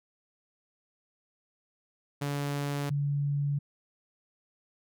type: tone pair in turn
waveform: sawtooth / sine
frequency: 143 / 143 Hz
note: D3 / D3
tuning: -46 / -46 cents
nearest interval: unison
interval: 0 cents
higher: neither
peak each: -26 dBFS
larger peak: neither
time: 2.21-2.9 / 2.9-3.59 s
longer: neither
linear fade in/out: 10 ms
effects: none